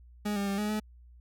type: tone with pitch steps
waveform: 40% pulse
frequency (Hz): 208.1 / 200.2 / 197.9 / 209.8 / 213.4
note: G#3 / G3 / G3 / G#3 / G#3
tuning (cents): +4 / +37 / +17 / +18 / +47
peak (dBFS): -28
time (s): 0.25-0.8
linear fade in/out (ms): 10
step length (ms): 110
effects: added 60 Hz sine -51 dBFS peak until 1.2 s